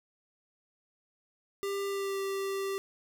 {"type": "tone with pitch glide", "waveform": "square", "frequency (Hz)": [397.3, 390.9], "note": ["G4", "G4"], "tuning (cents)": [23, -5], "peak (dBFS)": -32, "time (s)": [1.63, 2.78], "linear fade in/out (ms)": 0, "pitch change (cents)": -28, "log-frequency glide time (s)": [1.87, 2.19], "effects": []}